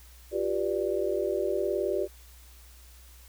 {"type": "chord", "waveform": "sine", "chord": "G dominant seventh", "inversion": "third", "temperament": "just", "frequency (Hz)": [352.8, 392, 490, 588], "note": ["F4", "G4", "B4", "D5"], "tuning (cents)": [18, 0, -14, 2], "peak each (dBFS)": [-32, -29, -35, -31], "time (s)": [0.31, 2.08], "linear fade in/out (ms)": 50, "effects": ["added 61 Hz sine -50 dBFS peak until 3.28 s", "white hiss -56 dBFS RMS until 3.28 s"]}